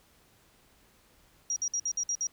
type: tone bursts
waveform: triangle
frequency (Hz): 5710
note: F8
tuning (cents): +37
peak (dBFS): -24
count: 7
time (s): 1.5-2.27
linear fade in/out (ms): 2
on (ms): 62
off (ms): 56
effects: tanh soft clip ceiling -26 dBFS + pink hiss -63 dBFS RMS until 2.32 s